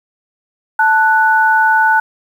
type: tone pair together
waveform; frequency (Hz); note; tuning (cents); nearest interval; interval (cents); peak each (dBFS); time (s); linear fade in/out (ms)
sine; 880 / 1480; A5 / F#6; 0 / 0; major sixth; 900; -11; 0.79-2; 5
effects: 7-bit